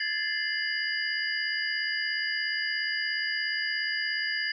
sine tone cluster, 1674 / 1751 / 2083 / 2943 / 4845 Hz, G#6 / A6 / C7 / F#7 / D#8, +13 / -9 / -8 / -10 / -47 cents, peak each -35 / -31 / -35 / -39 / -33 dBFS, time 0-4.52 s, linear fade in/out 5 ms, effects none

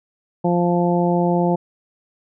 harmonic tone, 174.61 Hz, F3, in tune, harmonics 1 / 2 / 3 / 4 / 5, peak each -18 / -21 / -23 / -24 / -25 dBFS, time 0.44-1.56 s, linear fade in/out 10 ms, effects none

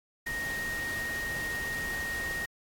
sine tone in noise, 1864.7 Hz, A#6, in tune, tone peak -32 dBFS, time 0.26-2.46 s, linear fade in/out 10 ms, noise pink, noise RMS -40 dBFS, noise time 0.26-2.46 s, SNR +5 dB, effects AAC 64 kbps

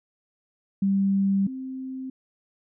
sine tone pair in turn, 196 / 261.6 Hz, G3 / C4, 0 / 0 cents, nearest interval perfect fourth, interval 500 cents, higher second, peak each -19 / -31 dBFS, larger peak first, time 0.82-1.47 / 1.47-2.1 s, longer first, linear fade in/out 5 ms, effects none

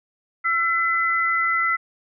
sine tone pair together, 1347 / 2017 Hz, E6 / B6, +37 / +36 cents, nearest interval perfect fifth, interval 699 cents, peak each -21 dBFS, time 0.44-1.77 s, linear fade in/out 20 ms, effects none

